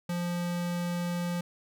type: tone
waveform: square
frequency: 174.61 Hz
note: F3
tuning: in tune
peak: -30 dBFS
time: 0.09-1.41 s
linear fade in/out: 5 ms
effects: none